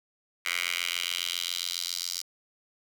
10% pulse tone with high-pass filter sweep, 87.31 Hz, F2, in tune, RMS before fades -32 dBFS, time 0.45-2.22 s, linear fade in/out 10 ms, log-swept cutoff 2100 to 5000 Hz, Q 2.5, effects 9-bit

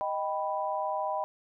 sine chord, Eb augmented, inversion none, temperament equal, 622.3 / 784 / 987.8 Hz, Eb5 / G5 / B5, 0 / 0 / 0 cents, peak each -33 dBFS, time 0.01-1.24 s, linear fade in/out 0 ms, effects none

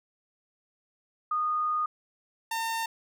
sine / sawtooth tone pair in turn, 1231 / 907.6 Hz, D#6 / A#5, -19 / -47 cents, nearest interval perfect fourth, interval 528 cents, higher first, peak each -25 dBFS, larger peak neither, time 1.31-1.86 / 2.51-2.86 s, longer first, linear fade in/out 5 ms, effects none

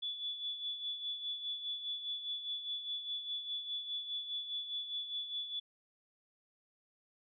sine tone with tremolo, 3443 Hz, A7, 38 cents flat, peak -35 dBFS, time 0.02-5.6 s, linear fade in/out 10 ms, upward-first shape sine, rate 4.9 Hz, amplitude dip 60%, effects none

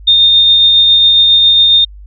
sine tone with tremolo, 3650 Hz, A#7, 37 cents flat, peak -3 dBFS, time 0.07-1.85 s, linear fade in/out 10 ms, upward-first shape triangle, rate 7.3 Hz, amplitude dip 25%, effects added 50 Hz sine -30 dBFS peak until 2.06 s

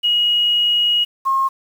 sine tone pair in turn, 2895 / 1074.7 Hz, F#7 / C6, -38 / +46 cents, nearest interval octave + perfect fourth, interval 1716 cents, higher first, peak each -13 / -14 dBFS, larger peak first, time 0.03-1.05 / 1.25-1.49 s, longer first, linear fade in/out 20 ms, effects 7-bit

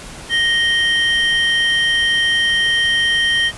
triangle tone pair together, 1864.7 / 3138 Hz, A#6 / G7, 0 / +1 cents, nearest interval major sixth, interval 901 cents, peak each -14 / -15 dBFS, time 0.29-3.52 s, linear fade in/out 50 ms, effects pink hiss -34 dBFS RMS until 3.57 s + resampled to 24000 Hz

